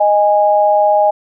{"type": "tone pair together", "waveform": "sine", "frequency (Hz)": [620, 824.7], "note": ["D#5", "G#5"], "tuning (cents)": [-6, -12], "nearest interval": "perfect fourth", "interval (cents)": 494, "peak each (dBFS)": -11, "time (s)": [0, 1.11], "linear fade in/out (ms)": 10, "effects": []}